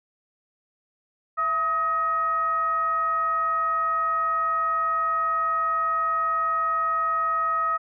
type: tone with frequency modulation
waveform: sine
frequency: 1269 Hz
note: D#6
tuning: 34 cents sharp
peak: -21 dBFS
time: 1.37-7.78 s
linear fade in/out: 20 ms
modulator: 601 Hz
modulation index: 0.39
effects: none